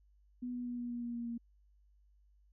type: tone with pitch steps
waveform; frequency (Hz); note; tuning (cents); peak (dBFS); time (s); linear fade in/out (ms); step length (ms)
sine; 246.9 / 245.1 / 243.2 / 241.4 / 239.6 / 237.8 / 236 / 234.3; B3 / B3 / B3 / B3 / A#3 / A#3 / A#3 / A#3; 0 / -13 / -26 / -39 / +48 / +35 / +22 / +9; -37; 0.42-1.38; 10; 120
effects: added 50 Hz sine -64 dBFS peak until 2.52 s